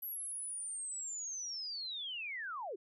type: linear sweep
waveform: sine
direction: down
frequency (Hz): 11800 to 336.8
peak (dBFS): -39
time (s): 0.02-2.76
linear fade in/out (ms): 10
effects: none